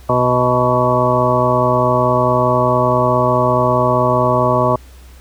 harmonic tone with a mistuned harmonic, 124.7 Hz, B2, 17 cents sharp, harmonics 1 / 2 / 3 / 4 / 5 / 7 / 8 / 9, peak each -19 / -22 / -21 / -22 / -16 / -21 / -21 / -18 dBFS, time 0.09-4.76 s, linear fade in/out 5 ms, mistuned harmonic 8, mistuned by -17 cents, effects added 63 Hz sine -37 dBFS peak until 5.2 s + pink hiss -47 dBFS RMS until 5.2 s

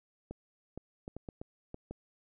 clicks, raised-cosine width 2 ms, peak -28 dBFS, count 8, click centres 0.31 / 0.776 / 1.079 / 1.166 / 1.288 / 1.415 / 1.744 / 1.91 s, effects none

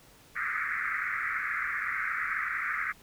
white band-pass noise, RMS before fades -32 dBFS, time 0.35-2.93 s, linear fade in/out 20 ms, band 1200 to 2200 Hz, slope 96 dB/octave, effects pink hiss -57 dBFS RMS until 3.02 s

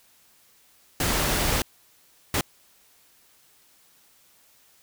pink noise bursts at uneven times, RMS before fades -24 dBFS, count 2, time 1-1.62 / 2.34-2.41 s, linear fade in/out 2 ms, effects white hiss -59 dBFS RMS until 4.82 s

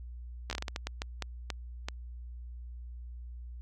slowing click train, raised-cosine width 0.2 ms, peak -17 dBFS, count 13, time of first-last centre 0.5-1.885 s, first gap 12 ms, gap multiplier 1.37, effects added 60 Hz sine -41 dBFS peak until 3.61 s

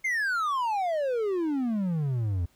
triangle exponential sweep, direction down, 2153 to 82.41 Hz, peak -23 dBFS, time 0.04-2.46 s, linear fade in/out 10 ms, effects pink hiss -65 dBFS RMS until 2.55 s

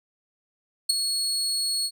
30% pulse tone with ADSR envelope, 4344 Hz, C#8, 36 cents flat, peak -12 dBFS, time 0.89-1.91 s, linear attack 10 ms, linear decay 11 ms, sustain -9 dB, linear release 58 ms, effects none

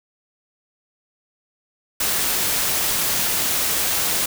white noise, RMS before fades -21 dBFS, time 2-4.26 s, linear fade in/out 5 ms, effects none

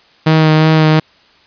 sawtooth tone with vibrato, 157 Hz, D#3, 16 cents sharp, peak -3 dBFS, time 0.26-1 s, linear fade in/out 10 ms, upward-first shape sine, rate 2.8 Hz, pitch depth 17 cents each way, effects white hiss -48 dBFS RMS until 1.46 s + resampled to 11025 Hz

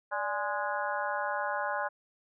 harmonic tone with a mistuned harmonic, 207.7 Hz, G#3, in tune, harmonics 3 / 4 / 5 / 6 / 7 / 8, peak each -36 / -35 / -36 / -43 / -36 / -40 dBFS, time 0.11-1.89 s, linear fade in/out 20 ms, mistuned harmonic 3, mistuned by -110 cents, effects none

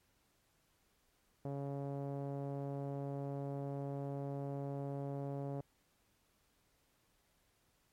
sawtooth tone with low-pass filter, 139.8 Hz, C#3, 15 cents sharp, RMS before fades -41 dBFS, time 1.45-5.61 s, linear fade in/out 2 ms, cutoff 630 Hz, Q 1.9, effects pink hiss -75 dBFS RMS until 7.92 s + MP3 64 kbps

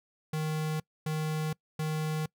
square tone bursts, 155.56 Hz, D#3, in tune, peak -30 dBFS, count 3, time 0.33-2.26 s, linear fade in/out 5 ms, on 470 ms, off 260 ms, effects noise-tail reverb RT60 0.1 s tail -24 dB re dry

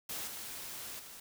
white noise with level steps, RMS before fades -40 / -44 / -50 dBFS, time 0.09-1.2 s, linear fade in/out 5 ms, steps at 0.27 / 0.99 s, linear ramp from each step 5 ms, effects none

